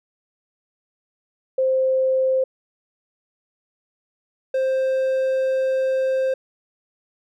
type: tone pair in turn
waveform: sine / triangle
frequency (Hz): 523.3 / 525.9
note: C5 / C5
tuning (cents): 0 / +9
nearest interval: unison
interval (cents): 9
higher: second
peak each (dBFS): -16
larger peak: neither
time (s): 1.58-2.44 / 4.54-6.34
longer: second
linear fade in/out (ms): 5
effects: none